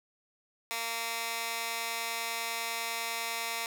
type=tone with high-pass filter; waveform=15% pulse; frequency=230 Hz; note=A#3; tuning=23 cents flat; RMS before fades=-35 dBFS; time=0.71-3.66 s; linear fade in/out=0 ms; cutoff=1400 Hz; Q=0.69; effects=none